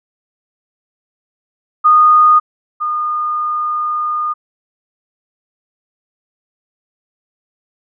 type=tone pair in turn; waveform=sine; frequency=1231 / 1220.4 Hz; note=D#6 / D#6; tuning=-19 / -34 cents; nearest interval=unison; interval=15 cents; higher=first; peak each=-5 / -15 dBFS; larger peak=first; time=1.84-2.4 / 2.8-4.34 s; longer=second; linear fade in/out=20 ms; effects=none